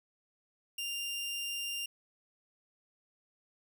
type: tone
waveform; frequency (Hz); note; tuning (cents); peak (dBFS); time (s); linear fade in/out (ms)
sawtooth; 2794; F7; 0; -32; 0.78-1.86; 5
effects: none